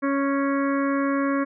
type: harmonic tone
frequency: 277.2 Hz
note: C#4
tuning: in tune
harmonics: 1 / 2 / 4 / 5 / 6 / 7 / 8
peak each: -22 / -28 / -29 / -35 / -34 / -39 / -40 dBFS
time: 0.02-1.45 s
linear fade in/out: 20 ms
effects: none